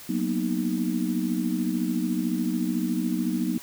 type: chord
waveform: sine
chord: B major seventh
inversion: second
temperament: equal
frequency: 185 / 233.1 / 246.9 / 311.1 Hz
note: F#3 / A#3 / B3 / D#4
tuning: 0 / 0 / 0 / 0 cents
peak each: -29 dBFS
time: 0.09-3.58 s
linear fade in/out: 5 ms
effects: white hiss -44 dBFS RMS until 3.62 s